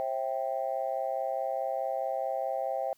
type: chord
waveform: sine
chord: C major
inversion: none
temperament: equal with one note detuned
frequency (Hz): 534.6 / 659.3 / 784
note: C5 / E5 / G5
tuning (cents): +37 / 0 / 0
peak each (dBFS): -33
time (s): 0-2.93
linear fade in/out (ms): 0
effects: tanh soft clip ceiling -19 dBFS + white hiss -67 dBFS RMS until 2.97 s